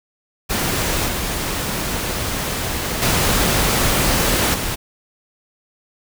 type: noise with level steps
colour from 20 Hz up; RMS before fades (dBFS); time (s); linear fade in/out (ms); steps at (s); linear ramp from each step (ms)
pink; -20 / -23 / -17 / -23; 0.49-4.76; 20; 1.08 / 3.02 / 4.54; 2
effects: none

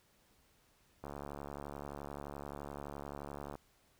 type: click train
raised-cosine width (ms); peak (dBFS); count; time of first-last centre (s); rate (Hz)
1; -30; 181; 1.04-3.554; 71.6
effects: pink hiss -70 dBFS RMS until 3.99 s

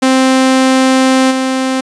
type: tone with level steps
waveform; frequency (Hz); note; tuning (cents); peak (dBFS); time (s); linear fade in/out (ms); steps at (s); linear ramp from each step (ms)
sawtooth; 261.8; C4; +1; -3 / -8; 0.02-1.81; 10; 1.3; 20
effects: resampled to 22050 Hz

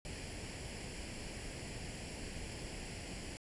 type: noise with comb filter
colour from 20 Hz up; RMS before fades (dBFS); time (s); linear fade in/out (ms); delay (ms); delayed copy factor
pink; -45; 0.05-3.37; 0; 0.4; +0.65
effects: resampled to 24000 Hz

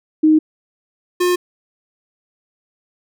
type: tone pair in turn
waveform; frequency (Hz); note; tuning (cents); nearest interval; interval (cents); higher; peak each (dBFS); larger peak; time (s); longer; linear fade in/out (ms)
sine / square; 311.1 / 357.5; D#4 / F4; 0 / +41; major second; 241; second; -8 / -14; first; 0.23-0.39 / 1.2-1.36; neither; 10
effects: none

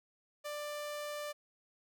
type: tone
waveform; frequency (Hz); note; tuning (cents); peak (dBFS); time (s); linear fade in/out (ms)
sawtooth; 591; D5; +11; -35; 0.44-1.33; 20
effects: none

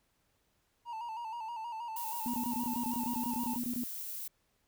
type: tone with vibrato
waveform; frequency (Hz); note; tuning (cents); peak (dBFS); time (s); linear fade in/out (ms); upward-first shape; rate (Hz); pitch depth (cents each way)
triangle; 915; A#5; -32; -36; 0.85-3.59; 50; square; 6.3; 61
type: noise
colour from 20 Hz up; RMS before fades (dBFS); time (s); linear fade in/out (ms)
violet; -41; 1.96-4.28; 5
type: tone bursts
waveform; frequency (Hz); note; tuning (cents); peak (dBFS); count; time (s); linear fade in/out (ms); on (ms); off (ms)
sine; 242.6; B3; -31; -33; 16; 2.26-3.836; 0; 76; 24
effects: pink hiss -75 dBFS RMS until 4.67 s

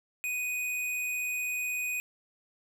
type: tone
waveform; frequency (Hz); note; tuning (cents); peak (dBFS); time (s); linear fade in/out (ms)
square; 2489; D#7; 0; -31; 0.24-2; 0
effects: none

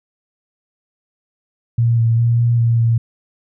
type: tone with pitch steps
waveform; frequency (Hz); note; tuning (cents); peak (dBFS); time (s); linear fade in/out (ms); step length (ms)
sine; 117.1 / 114.8 / 117.6 / 118.5 / 116.5 / 115.5; A#2 / A#2 / A#2 / A#2 / A#2 / A#2; +8 / -26 / +16 / +29 / -1 / -16; -11; 1.78-2.98; 5; 200
effects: none

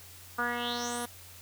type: tone with low-pass filter sweep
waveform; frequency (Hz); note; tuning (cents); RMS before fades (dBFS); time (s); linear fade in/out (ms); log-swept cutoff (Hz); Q
10% pulse; 240.4; B3; -46; -33; 0.38-1.06; 10; 1300 to 12000; 5.8
effects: added 90 Hz sine -54 dBFS peak until 1.41 s + white hiss -51 dBFS RMS until 1.41 s

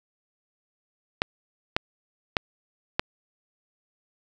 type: clicks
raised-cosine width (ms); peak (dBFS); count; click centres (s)
0.3; -5; 4; 1.219 / 1.765 / 2.368 / 2.995
effects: none

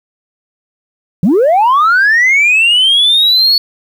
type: linear sweep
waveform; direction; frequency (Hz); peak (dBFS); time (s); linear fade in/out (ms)
sine; up; 151.6 to 4435; -4; 1.23-3.58; 2
effects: tanh soft clip ceiling -4 dBFS + 7-bit

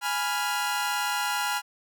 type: chord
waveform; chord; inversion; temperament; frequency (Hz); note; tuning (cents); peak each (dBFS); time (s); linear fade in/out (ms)
sawtooth; F diminished; first; equal; 830.6 / 987.8 / 1396.9; Ab5 / Cb6 / F6; 0 / 0 / 0; -26 / -28 / -26; 0.01-1.62; 50
effects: none

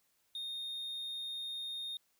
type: tone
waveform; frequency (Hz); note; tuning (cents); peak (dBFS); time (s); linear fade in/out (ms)
triangle; 3685; A#7; -21; -37; 0.35-1.97; 2
effects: white hiss -75 dBFS RMS until 2.19 s

